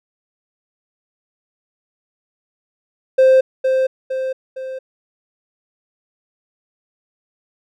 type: tone with echo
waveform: triangle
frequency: 523.3 Hz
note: C5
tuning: in tune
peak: -5 dBFS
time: 3.18-3.41 s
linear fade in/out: 10 ms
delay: 460 ms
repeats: 3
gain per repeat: -6 dB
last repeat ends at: 4.79 s
effects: tanh soft clip ceiling -1 dBFS